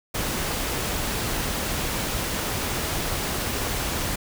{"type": "noise", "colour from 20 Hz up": "pink", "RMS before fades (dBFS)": -27, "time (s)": [0.14, 4.16], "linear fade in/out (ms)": 10, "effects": []}